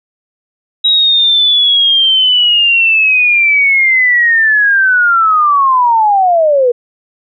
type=linear sweep; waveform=sine; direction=down; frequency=3841 to 470.7 Hz; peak=-6 dBFS; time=0.84-6.72 s; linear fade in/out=10 ms; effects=none